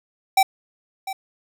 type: tone with echo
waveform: square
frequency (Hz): 773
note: G5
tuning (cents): -24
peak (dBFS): -13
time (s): 0.37-0.43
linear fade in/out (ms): 5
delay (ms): 700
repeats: 1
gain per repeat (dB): -14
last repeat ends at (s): 1.13
effects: none